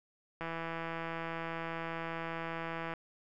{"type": "click train", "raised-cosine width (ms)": 0.5, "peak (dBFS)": -24, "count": 418, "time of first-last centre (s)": [0.41, 2.937], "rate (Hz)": 165, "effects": []}